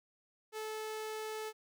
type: tone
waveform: sawtooth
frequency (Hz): 434.4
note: A4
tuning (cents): -22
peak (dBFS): -35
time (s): 0.52-1.53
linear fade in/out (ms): 50
effects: none